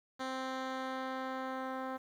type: tone with low-pass filter sweep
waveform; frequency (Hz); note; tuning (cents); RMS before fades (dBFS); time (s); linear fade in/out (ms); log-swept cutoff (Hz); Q
10% pulse; 261.6; C4; 0; -39; 0.19-1.98; 20; 5400 to 1500; 0.71
effects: 10-bit